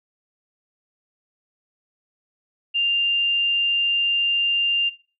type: tone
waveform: sine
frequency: 2794 Hz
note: F7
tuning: in tune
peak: -18 dBFS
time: 2.74-4.9 s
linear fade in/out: 20 ms
effects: noise-tail reverb RT60 0.4 s tail -19 dB re dry